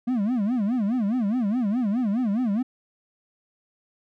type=tone with vibrato; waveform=triangle; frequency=225.4 Hz; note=A3; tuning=42 cents sharp; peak=-19 dBFS; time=0.07-2.63 s; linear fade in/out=10 ms; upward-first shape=sine; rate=4.8 Hz; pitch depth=240 cents each way; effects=none